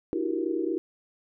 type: tone cluster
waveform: sine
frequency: 304.1 / 333.5 / 372.5 / 396.1 / 469.4 Hz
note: D#4 / E4 / F#4 / G4 / A#4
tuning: -40 / +20 / +12 / +18 / +12 cents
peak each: -33 / -29 / -32 / -35 / -35 dBFS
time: 0.13-0.78 s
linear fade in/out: 0 ms
effects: none